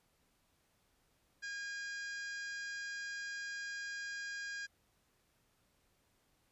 harmonic tone, 814 Hz, G#5, 35 cents flat, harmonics 2 / 3 / 4 / 5 / 6 / 7 / 8 / 9, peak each -41 / -56 / -58 / -59 / -51 / -57 / -60 / -59 dBFS, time 1.42-4.67 s, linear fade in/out 20 ms, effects pink hiss -75 dBFS RMS until 6.51 s + resampled to 32000 Hz

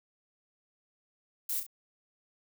violet noise with echo, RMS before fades -33 dBFS, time 1.49-1.6 s, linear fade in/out 5 ms, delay 33 ms, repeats 2, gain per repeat -7 dB, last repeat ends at 1.666 s, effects none

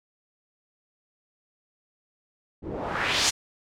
white noise with low-pass filter sweep, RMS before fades -27 dBFS, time 2.62-3.31 s, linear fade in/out 20 ms, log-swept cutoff 260 to 7300 Hz, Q 1.7, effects none

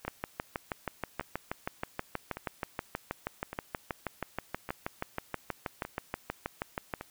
two click trains, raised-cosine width 0.5 ms, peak -23 / -17 dBFS, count 7 / 44, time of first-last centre 0.05-7.011 / 0.08-6.938 s, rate 0.862 / 6.27 Hz, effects white hiss -60 dBFS RMS until 7.1 s

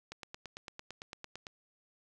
click train, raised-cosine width 0.2 ms, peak -26 dBFS, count 13, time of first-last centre 0.12-1.468 s, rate 8.9 Hz, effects none

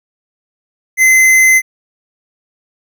square tone, 2054 Hz, C7, 33 cents flat, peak -6 dBFS, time 0.97-1.62 s, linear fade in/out 50 ms, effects none

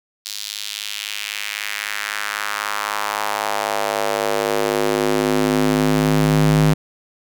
square tone with high-pass filter sweep, 51.91 Hz, G#1, in tune, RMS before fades -20 dBFS, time 0.25-6.74 s, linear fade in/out 10 ms, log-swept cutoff 4400 to 140 Hz, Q 1.9, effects none

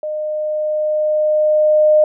sine tone with level ramp, 611 Hz, D#5, 32 cents flat, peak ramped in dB -20 to -7 dBFS, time 0.03-2.04 s, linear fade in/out 2 ms, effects none

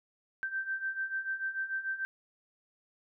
sine beating tone pair, 1556 / 1562.8 Hz, G6 / G6, -13 / -6 cents, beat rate 6.8 Hz, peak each -38 / -34 dBFS, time 0.43-2.05 s, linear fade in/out 0 ms, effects none

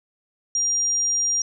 sine tone, 5700 Hz, F8, 34 cents sharp, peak -19 dBFS, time 0.55-1.42 s, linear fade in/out 2 ms, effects none

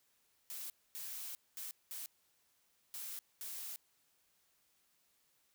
blue noise bursts at uneven times, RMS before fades -45 dBFS, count 6, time 0.5-0.7 / 0.95-1.35 / 1.57-1.71 / 1.91-2.06 / 2.94-3.19 / 3.41-3.76 s, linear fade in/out 0 ms, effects white hiss -75 dBFS RMS until 5.54 s

